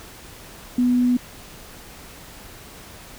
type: tone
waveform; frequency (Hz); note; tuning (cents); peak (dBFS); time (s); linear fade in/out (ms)
sine; 246.9; B3; 0; -15; 0.78-1.17; 5
effects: pink hiss -42 dBFS RMS until 3.18 s